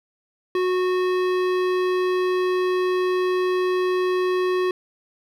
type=tone with hard clipping; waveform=sine; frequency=366.6 Hz; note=F#4; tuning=16 cents flat; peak=-21 dBFS; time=0.55-4.71 s; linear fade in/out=2 ms; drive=16 dB; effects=none